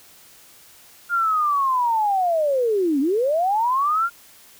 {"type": "linear two-way sweep", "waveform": "sine", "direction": "down then up", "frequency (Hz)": [1420, 261.6, 1420], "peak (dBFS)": -17, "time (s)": [1.09, 4.1], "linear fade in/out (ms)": 50, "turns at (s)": 3, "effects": ["white hiss -49 dBFS RMS until 4.59 s"]}